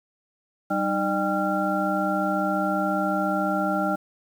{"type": "tone cluster", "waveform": "sine", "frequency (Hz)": [193.4, 307.8, 602, 792, 1376], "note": ["G3", "D#4", "D5", "G5", "F6"], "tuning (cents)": [-23, -19, 43, 18, -26], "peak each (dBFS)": -28, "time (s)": [0.7, 3.96], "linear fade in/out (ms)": 10, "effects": ["8-bit"]}